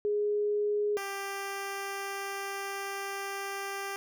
sine / 10% pulse tone pair in turn, 415.5 / 394.9 Hz, G#4 / G4, +1 / +13 cents, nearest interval minor second, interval 88 cents, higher first, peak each -26 dBFS, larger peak neither, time 0.05-0.97 / 0.97-3.96 s, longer second, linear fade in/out 0 ms, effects none

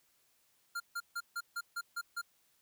square tone bursts, 1396.9 Hz, F6, in tune, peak -36 dBFS, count 8, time 0.75-2.216 s, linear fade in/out 10 ms, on 52 ms, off 150 ms, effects white hiss -72 dBFS RMS until 2.61 s

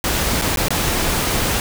pink noise with dropouts, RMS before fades -19 dBFS, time 0.04-1.6 s, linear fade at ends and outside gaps 1 ms, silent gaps 0.415-0.42 / 0.56-0.572 / 0.684-0.705 s, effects none

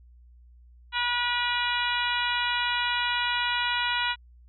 harmonic tone with a mistuned harmonic, 483.8 Hz, B4, 36 cents flat, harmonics 2 / 3 / 4 / 5 / 6 / 7 / 8, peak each -30 / -30 / -33 / -33 / -32 / -34 / -35 dBFS, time 0.92-4.16 s, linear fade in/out 50 ms, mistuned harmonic 8, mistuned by +16 cents, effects added 60 Hz sine -50 dBFS peak until 4.48 s

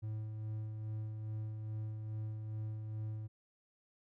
triangle tone with tremolo, 108.4 Hz, A2, 25 cents flat, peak -35 dBFS, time 0.02-3.28 s, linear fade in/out 20 ms, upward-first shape sine, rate 2.4 Hz, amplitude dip 35%, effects none

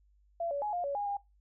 sine tone with pitch steps, 678 / 568 / 838 / 706 / 563 / 818 / 807 Hz, E5 / C#5 / G#5 / F5 / C#5 / G#5 / G#5, +49 / +42 / +15 / +19 / +27 / -26 / -50 cents, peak -31 dBFS, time 0.4-1.17 s, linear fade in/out 5 ms, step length 110 ms, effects noise-tail reverb RT60 0.2 s tail -21 dB re dry + added 50 Hz sine -63 dBFS peak until 1.4 s

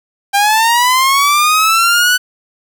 sawtooth linear sweep, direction up, 790 to 1497 Hz, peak -5 dBFS, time 0.33-2.18 s, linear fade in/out 20 ms, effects 7-bit

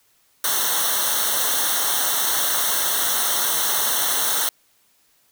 white noise with comb filter, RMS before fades -21 dBFS, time 0.44-4.49 s, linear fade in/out 2 ms, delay 0.41 ms, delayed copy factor -1, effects white hiss -61 dBFS RMS until 5.31 s

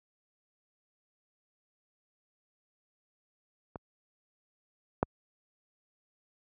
clicks, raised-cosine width 1 ms, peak -25 / -11 dBFS, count 2, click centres 3.758 / 5.029 s, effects high-pass 60 Hz 12 dB/octave

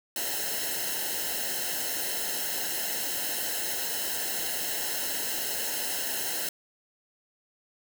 white noise with comb filter, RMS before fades -31 dBFS, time 0.16-6.49 s, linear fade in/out 2 ms, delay 0.85 ms, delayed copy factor -0.9, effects none

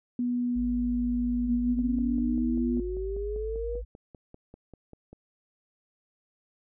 sine tone with pitch glide, 244.3 to 242.6 Hz, B3 to B3, -19 to -31 cents, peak -25 dBFS, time 0.19-2.8 s, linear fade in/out 2 ms, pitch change -12 cents, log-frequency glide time 0.39-1.04 s
sine tone, 52.4 Hz, G#1, 16 cents sharp, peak -33 dBFS, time 0.55-3.85 s, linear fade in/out 20 ms
sine exponential sweep, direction up, 229.4 to 490.1 Hz, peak -31 dBFS, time 1.44-3.82 s, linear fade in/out 50 ms
click train, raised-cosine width 2 ms, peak -33 dBFS, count 18, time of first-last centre 1.79-5.13 s, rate 5.09 Hz
effects none

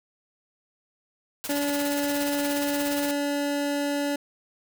white noise with tremolo, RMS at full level -32 dBFS, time 1.44-3.11 s, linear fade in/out 0 ms, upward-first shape sine, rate 17 Hz, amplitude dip 65%
25% pulse tone, 286.8 Hz, D4, 41 cents flat, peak -21 dBFS, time 1.49-4.16 s, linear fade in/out 5 ms
effects none

